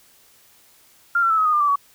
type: tone with pitch steps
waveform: sine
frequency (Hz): 1394 / 1352.8 / 1312.7 / 1273.9 / 1236.2 / 1199.6 / 1164.1 / 1129.7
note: F6 / E6 / E6 / D#6 / D#6 / D6 / D6 / C#6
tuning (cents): -4 / +44 / -8 / +40 / -12 / +36 / -16 / +32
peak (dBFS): -15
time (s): 1.15-1.758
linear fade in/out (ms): 5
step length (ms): 76
effects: white hiss -54 dBFS RMS until 1.94 s